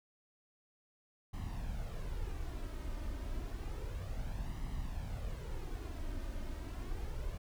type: noise with flanger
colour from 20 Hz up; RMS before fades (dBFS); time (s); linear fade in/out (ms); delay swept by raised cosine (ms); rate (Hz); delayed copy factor
brown; -40; 1.33-7.38; 10; 0.99 to 3.29; 0.3; +0.55
effects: none